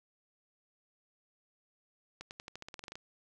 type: accelerating click train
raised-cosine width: 0.2 ms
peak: -27 dBFS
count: 13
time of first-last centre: 2.21-2.955 s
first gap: 99 ms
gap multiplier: 0.91
effects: none